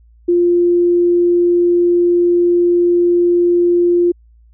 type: tone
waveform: sine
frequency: 349.2 Hz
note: F4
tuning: in tune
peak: -9 dBFS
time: 0.28-4.12 s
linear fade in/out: 10 ms
effects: added 57 Hz sine -44 dBFS peak until 4.53 s